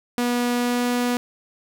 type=tone with pitch glide; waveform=sawtooth; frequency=242.8 to 244.3 Hz; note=B3 to B3; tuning=-29 to -19 cents; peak=-16 dBFS; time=0.18-1.17 s; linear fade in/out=0 ms; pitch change=+10 cents; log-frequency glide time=0.55-0.88 s; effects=none